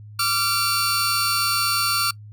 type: tone cluster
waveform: sawtooth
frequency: 1170 / 1374 / 4519 Hz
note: D6 / F6 / C#8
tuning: -7 / -29 / +33 cents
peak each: -23 / -19 / -20 dBFS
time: 0.19-2.11 s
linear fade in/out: 5 ms
effects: noise-tail reverb RT60 0.1 s tail -24 dB re dry + added 105 Hz sine -38 dBFS peak until 2.32 s